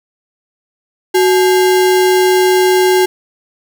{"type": "tone with sample-and-hold", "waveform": "sine", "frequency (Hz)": 370, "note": "F#4", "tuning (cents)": 0, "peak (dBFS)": -7, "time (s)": [1.14, 3.06], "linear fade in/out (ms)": 10, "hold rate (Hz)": 1225, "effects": []}